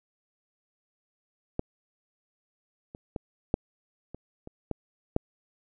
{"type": "clicks", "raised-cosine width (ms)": 2, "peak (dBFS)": [-14, -28, -19, -9, -26, -28, -17, -10], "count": 8, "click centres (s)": [1.594, 2.949, 3.162, 3.541, 4.146, 4.474, 4.713, 5.164], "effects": []}